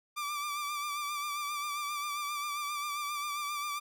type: tone with vibrato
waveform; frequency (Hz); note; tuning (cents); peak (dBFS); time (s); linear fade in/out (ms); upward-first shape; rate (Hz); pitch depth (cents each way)
sawtooth; 1174.7; D6; 0; -30; 0.16-3.8; 20; sine; 7.5; 39
effects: none